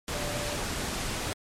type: tone in noise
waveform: sine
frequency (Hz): 587.3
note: D5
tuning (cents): 0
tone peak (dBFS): -37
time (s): 0.14-0.56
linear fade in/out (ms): 0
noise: pink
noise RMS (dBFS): -32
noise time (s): 0.08-1.33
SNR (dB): -8
effects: low-pass 10000 Hz 12 dB/octave + MP3 64 kbps